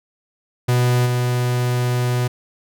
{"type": "tone with level steps", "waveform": "45% pulse", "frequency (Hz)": 123.47, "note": "B2", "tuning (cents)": 0, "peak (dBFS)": [-14, -17], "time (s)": [0.68, 2.28], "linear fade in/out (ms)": 10, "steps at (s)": 1.05, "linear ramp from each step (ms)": 20, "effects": []}